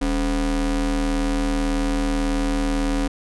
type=ring-modulated tone; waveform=square; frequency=119.9 Hz; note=A#2; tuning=49 cents sharp; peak=-17 dBFS; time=0.01-3.08 s; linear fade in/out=10 ms; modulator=159 Hz; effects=resampled to 24000 Hz